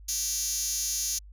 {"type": "tone with high-pass filter", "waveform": "5% pulse", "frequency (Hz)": 390, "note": "G4", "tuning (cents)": -9, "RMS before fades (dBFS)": -30, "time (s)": [0.08, 1.19], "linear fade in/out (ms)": 10, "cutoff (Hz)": 6700, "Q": 8, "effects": ["added 50 Hz sine -45 dBFS peak until 1.32 s"]}